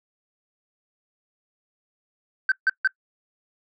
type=tone bursts; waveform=sine; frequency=1543 Hz; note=G6; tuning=28 cents flat; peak=-14 dBFS; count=3; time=2.49-2.874 s; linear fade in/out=2 ms; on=28 ms; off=150 ms; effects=noise-tail reverb RT60 0.1 s tail -22 dB re dry + tanh soft clip ceiling -14 dBFS